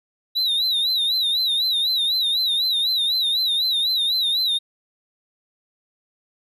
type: tone with vibrato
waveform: triangle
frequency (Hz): 3843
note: B7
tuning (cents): -48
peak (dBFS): -17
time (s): 0.35-4.59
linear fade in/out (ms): 20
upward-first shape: sine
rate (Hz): 4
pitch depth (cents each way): 110
effects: none